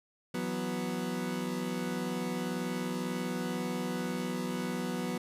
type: chord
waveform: 30% pulse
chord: E suspended second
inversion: none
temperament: equal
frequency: 164.81 / 185 / 246.9 Hz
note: E3 / F#3 / B3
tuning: 0 / 0 / 0 cents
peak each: -39 / -33 / -33 dBFS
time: 0.34-5.18 s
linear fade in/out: 5 ms
effects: resampled to 32000 Hz